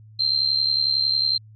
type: tone with amplitude modulation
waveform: sine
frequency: 4145 Hz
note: C8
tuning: 17 cents flat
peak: -15 dBFS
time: 0.19-1.38 s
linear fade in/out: 10 ms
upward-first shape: sine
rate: 71 Hz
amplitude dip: 75%
effects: added 108 Hz sine -44 dBFS peak until 1.55 s